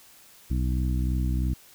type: harmonic tone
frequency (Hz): 63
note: B1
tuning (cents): +35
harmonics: 1 / 2 / 3 / 4 / 5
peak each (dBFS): -24 / -30 / -34 / -36 / -38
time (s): 0.5-1.54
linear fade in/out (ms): 10
effects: white hiss -53 dBFS RMS until 1.74 s